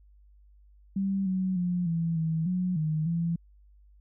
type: tone with pitch steps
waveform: sine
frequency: 194.8 / 187 / 177.6 / 166 / 160.9 / 181.8 / 155.4 / 168.1 Hz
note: G3 / F#3 / F3 / E3 / E3 / F#3 / D#3 / E3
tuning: -11 / +19 / +29 / +12 / -42 / -30 / -2 / +34 cents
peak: -25 dBFS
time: 0.96-3.36 s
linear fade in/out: 5 ms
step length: 300 ms
effects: added 50 Hz sine -54 dBFS peak until 4 s